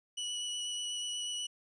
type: tone with vibrato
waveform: sawtooth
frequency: 2944 Hz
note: F#7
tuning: 9 cents flat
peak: -32 dBFS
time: 0.17-1.47 s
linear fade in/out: 10 ms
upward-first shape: sine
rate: 8.2 Hz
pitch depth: 11 cents each way
effects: resampled to 22050 Hz